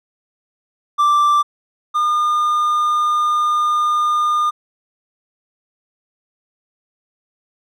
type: tone pair in turn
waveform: triangle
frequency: 1174.7 / 1212.6 Hz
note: D6 / D#6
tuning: 0 / -45 cents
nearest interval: minor second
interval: 55 cents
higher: second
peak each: -9 / -12 dBFS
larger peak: first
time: 0.98-1.43 / 1.94-4.51 s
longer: second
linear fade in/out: 20 ms
effects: none